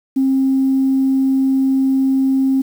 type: tone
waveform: sine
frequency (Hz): 266.8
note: C4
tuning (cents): +34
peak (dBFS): -11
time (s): 0.16-2.62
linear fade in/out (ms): 10
effects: tanh soft clip ceiling -7 dBFS + 7-bit